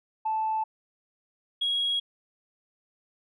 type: tone pair in turn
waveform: sine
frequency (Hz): 876 / 3307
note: A5 / G#7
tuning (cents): -8 / -8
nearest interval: octave + major seventh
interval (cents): 2300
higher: second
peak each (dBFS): -24 / -23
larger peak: second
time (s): 0.25-0.64 / 1.61-2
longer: neither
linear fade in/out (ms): 10
effects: tanh soft clip ceiling -20 dBFS